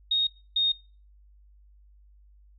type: tone pair in turn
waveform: sine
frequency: 3729 / 3703 Hz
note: A#7 / A#7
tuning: 0 / -12 cents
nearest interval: unison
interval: 12 cents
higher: first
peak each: -21 dBFS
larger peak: neither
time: 0.11-0.27 / 0.56-0.72 s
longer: neither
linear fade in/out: 5 ms
effects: noise-tail reverb RT60 0.4 s tail -25 dB re dry + added 50 Hz sine -53 dBFS peak until 2.58 s